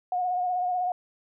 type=tone with vibrato; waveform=sine; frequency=724 Hz; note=F#5; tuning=38 cents flat; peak=-24 dBFS; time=0.12-0.92 s; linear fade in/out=2 ms; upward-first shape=sine; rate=16 Hz; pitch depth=32 cents each way; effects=none